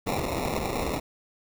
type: noise with sample-and-hold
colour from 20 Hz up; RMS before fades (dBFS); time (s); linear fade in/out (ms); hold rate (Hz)
white; -29; 0.06-1; 10; 1575
effects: none